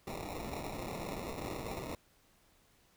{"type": "noise with sample-and-hold", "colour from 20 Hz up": "violet", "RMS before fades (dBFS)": -41, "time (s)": [0.07, 1.95], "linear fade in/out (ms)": 2, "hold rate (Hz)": 1575, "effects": ["pink hiss -68 dBFS RMS until 2.96 s"]}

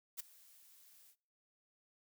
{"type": "noise with ADSR envelope", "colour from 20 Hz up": "blue", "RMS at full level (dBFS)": -40, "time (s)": [0.17, 1.16], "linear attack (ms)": 28, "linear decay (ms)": 10, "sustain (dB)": -23, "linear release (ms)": 69, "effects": ["noise-tail reverb RT60 0.6 s tail -26 dB re dry"]}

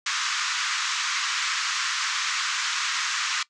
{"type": "band-pass noise", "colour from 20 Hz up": "pink", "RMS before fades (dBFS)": -27, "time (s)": [0.06, 3.43], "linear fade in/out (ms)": 5, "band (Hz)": [1100, 7100], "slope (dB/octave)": 48, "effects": ["noise-tail reverb RT60 0.1 s tail -20 dB re dry"]}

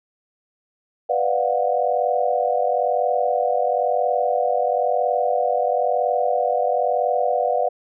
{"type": "tone cluster", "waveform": "sine", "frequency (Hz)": [495.2, 593, 696, 737], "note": ["B4", "D5", "F5", "F#5"], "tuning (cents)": [5, 17, -6, -7], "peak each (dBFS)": -23, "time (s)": [1.09, 7.69], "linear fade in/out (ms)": 10, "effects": []}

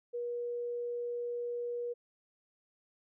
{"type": "tone", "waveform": "sine", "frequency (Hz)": 480, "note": "B4", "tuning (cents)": -49, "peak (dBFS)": -34, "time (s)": [0.13, 1.94], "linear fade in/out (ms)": 20, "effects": []}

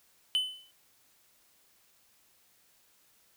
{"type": "tone with exponential decay", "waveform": "triangle", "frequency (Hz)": 3024, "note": "F#7", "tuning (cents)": 37, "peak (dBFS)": -21, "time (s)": [0.35, 0.71], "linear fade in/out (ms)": 0, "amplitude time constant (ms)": 77, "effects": ["white hiss -66 dBFS RMS until 3.36 s"]}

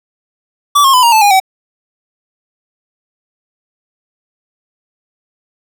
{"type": "tone with pitch steps", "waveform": "square", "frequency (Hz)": [1155, 1077.7, 1005.5, 938.2, 875.3, 816.7, 762], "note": ["D6", "C#6", "B5", "A#5", "A5", "G#5", "G5"], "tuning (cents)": [-29, -49, 31, 11, -9, -29, -49], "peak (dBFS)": -6, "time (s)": [0.75, 1.401], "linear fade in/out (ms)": 10, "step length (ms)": 93, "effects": []}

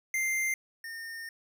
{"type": "tone pair in turn", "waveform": "square", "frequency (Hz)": [2093, 1824.2], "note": ["C7", "A#6"], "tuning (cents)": [0, -38], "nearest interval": "major second", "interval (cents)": 238, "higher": "first", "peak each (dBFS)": [-28, -39], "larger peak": "first", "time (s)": [[0.14, 0.54], [0.84, 1.29]], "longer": "second", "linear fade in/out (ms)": 2, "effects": []}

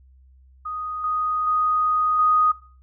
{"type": "tone with level steps", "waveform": "sine", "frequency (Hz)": 1244.5, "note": "D#6", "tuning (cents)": 0, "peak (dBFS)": [-27, -21, -18, -15], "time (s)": [0.65, 2.52], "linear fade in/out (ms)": 10, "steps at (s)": [1.04, 1.47, 2.19], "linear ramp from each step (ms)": 2, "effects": ["noise-tail reverb RT60 0.4 s tail -18 dB re dry", "added 65 Hz sine -49 dBFS peak until 2.82 s"]}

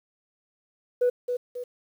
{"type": "tone with echo", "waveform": "sine", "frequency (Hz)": 492.4, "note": "B4", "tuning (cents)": -5, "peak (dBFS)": -17, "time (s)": [1.01, 1.1], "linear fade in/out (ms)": 10, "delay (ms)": 270, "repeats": 2, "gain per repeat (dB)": -7, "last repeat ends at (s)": 1.64, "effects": ["tanh soft clip ceiling -16 dBFS", "9-bit"]}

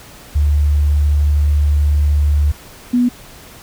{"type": "tone pair in turn", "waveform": "sine", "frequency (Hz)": [73.42, 244.8], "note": ["D2", "B3"], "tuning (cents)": [0, -15], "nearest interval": "octave + major sixth", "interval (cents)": 2085, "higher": "second", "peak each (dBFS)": -10, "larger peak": "neither", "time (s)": [[0.35, 2.52], [2.93, 3.09]], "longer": "first", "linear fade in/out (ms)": 10, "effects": ["pink hiss -39 dBFS RMS until 3.62 s"]}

